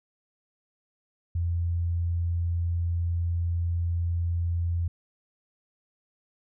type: tone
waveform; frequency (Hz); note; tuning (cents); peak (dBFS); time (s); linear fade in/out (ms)
sine; 85.5; F2; -36; -24; 1.35-4.88; 5
effects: none